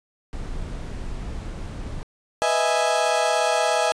brown noise, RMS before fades -31 dBFS, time 0.33-2.03 s, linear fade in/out 0 ms
35% pulse chord, E major seventh, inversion second, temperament equal, 493.9 / 622.3 / 659.3 / 830.6 Hz, B4 / D#5 / E5 / G#5, 0 / 0 / 0 / 0 cents, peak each -26 / -23 / -22 / -22 dBFS, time 2.42-3.92 s, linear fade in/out 0 ms
effects resampled to 22050 Hz

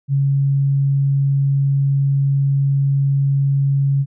sine tone, 138.6 Hz, C#3, in tune, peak -13 dBFS, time 0.08-4.06 s, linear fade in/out 50 ms, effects none

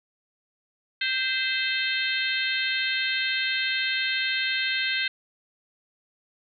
harmonic tone with a mistuned harmonic, 524 Hz, C5, 2 cents sharp, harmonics 3 / 4 / 5 / 6 / 7 / 8, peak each -29 / -30 / -31 / -32 / -32 / -33 dBFS, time 1.01-5.08 s, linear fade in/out 5 ms, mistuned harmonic 4, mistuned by -35 cents, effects none

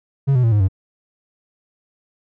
triangle tone with pitch steps, 137.6 / 125.45 / 114.38 / 104.28 / 95.08 Hz, C#3 / B2 / A#2 / G#2 / F#2, -12 / +28 / -32 / +8 / +48 cents, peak -10 dBFS, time 0.27-0.685 s, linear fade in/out 20 ms, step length 83 ms, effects none

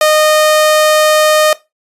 sawtooth tone, 615 Hz, D#5, 20 cents flat, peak -3 dBFS, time 0.01-1.53 s, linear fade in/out 2 ms, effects noise-tail reverb RT60 0.2 s tail -17 dB re dry + resampled to 32000 Hz

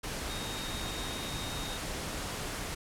sine tone in noise, 3729 Hz, A#7, in tune, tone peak -42 dBFS, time 0.29-1.78 s, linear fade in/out 10 ms, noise pink, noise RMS -37 dBFS, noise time 0.03-2.75 s, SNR -8 dB, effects low-pass 11000 Hz 12 dB/octave

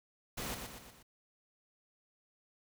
pink noise with echo, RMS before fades -40 dBFS, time 0.37-0.55 s, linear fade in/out 10 ms, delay 120 ms, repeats 4, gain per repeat -5 dB, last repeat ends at 1.03 s, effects none

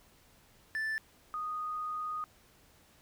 triangle / sine tone pair in turn, 1760 / 1239.5 Hz, A6 / D#6, 0 / -7 cents, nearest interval tritone, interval 607 cents, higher first, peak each -30 / -34 dBFS, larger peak first, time 0.75-0.98 / 1.34-2.24 s, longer second, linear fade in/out 0 ms, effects pink hiss -63 dBFS RMS until 3.01 s

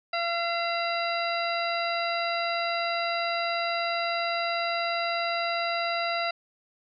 harmonic tone with a mistuned harmonic, 683 Hz, F5, 39 cents flat, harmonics 1 / 2 / 3 / 4 / 6 / 7, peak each -29 / -32 / -34 / -35 / -37 / -37 dBFS, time 0.13-6.31 s, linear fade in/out 5 ms, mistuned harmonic 6, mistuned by -69 cents, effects none

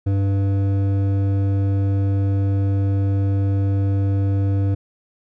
triangle tone with hard clipping, 98.4 Hz, G2, 7 cents sharp, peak -18 dBFS, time 0.06-4.75 s, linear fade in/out 10 ms, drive 14 dB, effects none

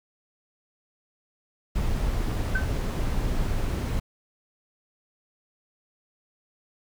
brown noise, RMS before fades -26 dBFS, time 1.75-4 s, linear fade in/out 10 ms
sine tone with exponential decay, 1534 Hz, G6, 38 cents flat, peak -21 dBFS, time 2.55-2.69 s, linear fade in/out 5 ms, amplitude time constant 29 ms
effects none

